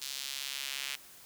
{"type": "tone with high-pass filter sweep", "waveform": "square", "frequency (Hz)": 68.5, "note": "C#2", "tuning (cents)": -20, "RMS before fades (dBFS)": -39, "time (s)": [0.01, 0.96], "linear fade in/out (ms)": 10, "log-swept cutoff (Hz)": [4100, 2600], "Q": 1.5, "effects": ["white hiss -54 dBFS RMS until 1.25 s"]}